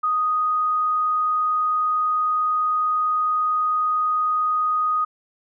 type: tone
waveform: sine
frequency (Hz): 1244.5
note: D#6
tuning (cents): 0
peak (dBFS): -18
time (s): 0.03-5.05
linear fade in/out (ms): 10
effects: none